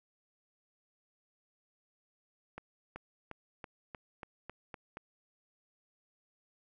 accelerating click train, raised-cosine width 0.5 ms, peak -28 dBFS, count 9, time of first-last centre 2.58-4.971 s, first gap 380 ms, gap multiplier 0.93, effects none

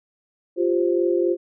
sine chord, F suspended second, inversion none, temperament just, 349.2 / 392.9 / 523.8 Hz, F4 / G4 / C5, 0 / +4 / +2 cents, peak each -19 / -24 / -25 dBFS, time 0.56-1.37 s, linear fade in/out 50 ms, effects none

